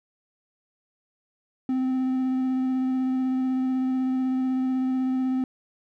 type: tone with vibrato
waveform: triangle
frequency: 259 Hz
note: C4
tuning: 17 cents flat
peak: -20 dBFS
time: 1.69-5.44 s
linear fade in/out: 2 ms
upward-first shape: square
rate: 16 Hz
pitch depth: 9 cents each way
effects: none